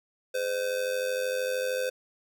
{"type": "tone with amplitude modulation", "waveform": "square", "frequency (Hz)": 512, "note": "C5", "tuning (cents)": -38, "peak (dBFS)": -25, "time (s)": [0.34, 1.9], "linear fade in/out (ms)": 10, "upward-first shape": "sine", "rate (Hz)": 93.1, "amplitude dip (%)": 65, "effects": []}